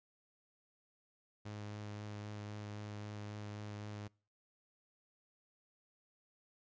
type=tone with vibrato; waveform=sawtooth; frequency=104.5 Hz; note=G#2; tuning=11 cents sharp; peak=-40 dBFS; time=1.45-4.08 s; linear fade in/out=10 ms; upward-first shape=sine; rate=3.8 Hz; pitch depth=12 cents each way; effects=noise-tail reverb RT60 0.4 s tail -26 dB re dry + resampled to 16000 Hz